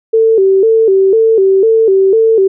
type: tone with vibrato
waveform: sine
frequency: 415.3 Hz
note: G#4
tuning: in tune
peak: -5 dBFS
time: 0.13-2.48 s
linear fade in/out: 10 ms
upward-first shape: square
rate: 2 Hz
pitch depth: 130 cents each way
effects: none